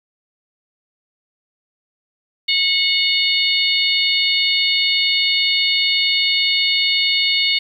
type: harmonic tone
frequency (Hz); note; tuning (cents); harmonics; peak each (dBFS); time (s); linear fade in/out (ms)
729; F#5; -26; 3 / 4 / 5 / 6; -20 / -20 / -20 / -20; 2.48-7.59; 10
effects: 8-bit